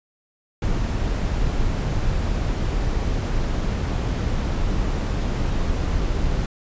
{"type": "noise", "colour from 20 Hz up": "brown", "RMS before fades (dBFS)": -22, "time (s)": [0.62, 6.46], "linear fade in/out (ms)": 2, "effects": ["resampled to 16000 Hz"]}